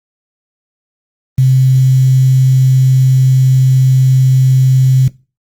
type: tone with quantisation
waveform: sine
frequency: 130.81 Hz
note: C3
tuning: in tune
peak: -5 dBFS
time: 1.38-5.08 s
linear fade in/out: 5 ms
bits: 5
effects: noise-tail reverb RT60 0.3 s tail -21 dB re dry + Opus 24 kbps